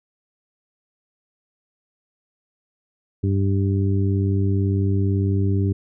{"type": "harmonic tone", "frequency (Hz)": 98, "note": "G2", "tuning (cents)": 0, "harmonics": [1, 2, 3, 4], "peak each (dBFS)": [-18, -26, -27, -29], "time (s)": [3.23, 5.73], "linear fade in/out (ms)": 10, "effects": []}